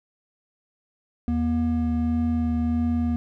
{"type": "tone pair together", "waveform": "triangle", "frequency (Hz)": [80.2, 239], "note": ["E2", "A#3"], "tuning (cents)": [-47, 43], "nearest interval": "octave + perfect fifth", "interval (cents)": 1890, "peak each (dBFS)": [-24, -20], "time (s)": [1.28, 3.16], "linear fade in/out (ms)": 0, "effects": []}